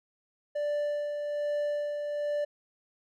triangle tone with tremolo, 587.3 Hz, D5, in tune, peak -25 dBFS, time 0.55-2.45 s, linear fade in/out 10 ms, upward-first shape sine, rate 1.2 Hz, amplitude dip 40%, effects none

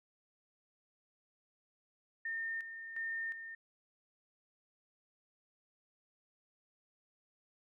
sine tone with tremolo, 1818 Hz, A#6, 44 cents flat, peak -36 dBFS, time 2.25-3.55 s, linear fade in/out 5 ms, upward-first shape square, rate 1.4 Hz, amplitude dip 60%, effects none

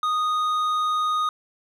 sine tone with hard clipping, 1240 Hz, D#6, 6 cents flat, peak -22 dBFS, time 0.03-1.29 s, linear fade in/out 2 ms, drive 6 dB, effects none

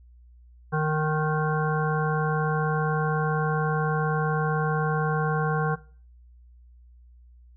harmonic tone with a mistuned harmonic, 154.4 Hz, D#3, 13 cents flat, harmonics 1 / 3 / 5 / 7 / 9 / 10, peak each -24 / -29 / -31 / -32 / -34 / -34 dBFS, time 0.72-5.76 s, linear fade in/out 20 ms, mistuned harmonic 9, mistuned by +23 cents, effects noise-tail reverb RT60 0.4 s tail -17 dB re dry + added 60 Hz sine -49 dBFS peak until 7.56 s

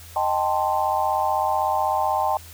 sine chord, A half-diminished seventh, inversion second, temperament equal, 622.3 / 784 / 880 / 1046.5 Hz, Eb5 / G5 / A5 / C6, 0 / 0 / 0 / 0 cents, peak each -27 / -23 / -24 / -27 dBFS, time 0.16-2.37 s, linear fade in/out 2 ms, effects added 83 Hz sine -43 dBFS peak until 2.53 s + white hiss -45 dBFS RMS until 2.53 s

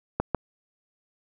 clicks, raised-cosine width 1 ms, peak -9 dBFS, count 2, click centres 0.2 / 0.347 s, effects none

